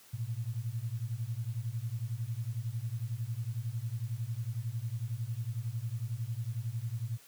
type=beating tone pair; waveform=sine; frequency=110 / 121 Hz; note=A2 / B2; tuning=0 / -35 cents; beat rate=11 Hz; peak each=-36 / -36 dBFS; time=0.13-7.18 s; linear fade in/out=10 ms; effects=white hiss -58 dBFS RMS until 7.27 s + high-pass 60 Hz 12 dB/octave